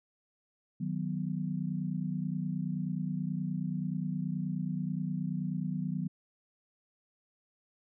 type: chord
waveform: sine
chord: B major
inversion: first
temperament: equal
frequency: 155.56 / 185 / 246.9 Hz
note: D#3 / F#3 / B3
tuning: 0 / 0 / 0 cents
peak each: -35 / -34 / -39 dBFS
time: 0.8-6.08 s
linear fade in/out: 10 ms
effects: none